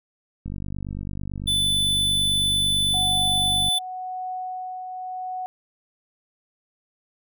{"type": "click train", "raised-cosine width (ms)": 5, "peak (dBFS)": -20, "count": 159, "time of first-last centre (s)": [0.46, 3.684], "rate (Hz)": 49}
{"type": "tone", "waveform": "square", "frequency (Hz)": 3500, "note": "A7", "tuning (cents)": -10, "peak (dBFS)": -20, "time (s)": [1.47, 3.79], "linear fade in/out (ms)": 10}
{"type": "tone with tremolo", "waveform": "sine", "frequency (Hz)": 740, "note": "F#5", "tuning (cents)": 0, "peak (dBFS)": -27, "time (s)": [2.94, 5.46], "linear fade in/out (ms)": 0, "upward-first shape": "triangle", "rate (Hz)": 0.91, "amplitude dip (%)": 40}
{"effects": []}